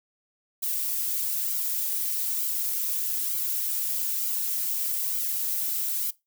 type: noise with flanger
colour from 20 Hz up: violet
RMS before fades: -28 dBFS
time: 0.62-6.11 s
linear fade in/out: 10 ms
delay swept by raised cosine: 1.1 to 4.5 ms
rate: 1.1 Hz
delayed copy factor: -0.75
effects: noise-tail reverb RT60 0.2 s tail -20 dB re dry